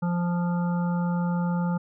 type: harmonic tone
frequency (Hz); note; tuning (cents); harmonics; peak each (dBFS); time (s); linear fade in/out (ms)
174.61; F3; 0; 1 / 3 / 5 / 7 / 8; -23 / -37 / -35 / -41 / -42; 0.02-1.78; 10
effects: none